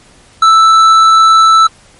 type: tone with tanh clipping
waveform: sine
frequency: 1320 Hz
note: E6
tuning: 2 cents sharp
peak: -4 dBFS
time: 0.42-1.67 s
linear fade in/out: 5 ms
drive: 9 dB
effects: pink hiss -43 dBFS RMS until 1.99 s + MP3 48 kbps